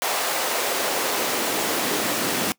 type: noise with high-pass filter sweep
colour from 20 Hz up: pink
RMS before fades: -24 dBFS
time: 0.02-2.52 s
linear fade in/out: 0 ms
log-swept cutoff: 640 to 230 Hz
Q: 1.2
effects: noise-tail reverb RT60 0.1 s tail -21 dB re dry